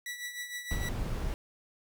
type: tone with tremolo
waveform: sawtooth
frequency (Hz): 1953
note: B6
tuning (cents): -20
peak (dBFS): -31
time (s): 0.06-0.89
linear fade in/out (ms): 2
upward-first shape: triangle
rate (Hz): 6.5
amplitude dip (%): 70
type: noise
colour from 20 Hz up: brown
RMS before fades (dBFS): -33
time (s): 0.71-1.34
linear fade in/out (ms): 0
effects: none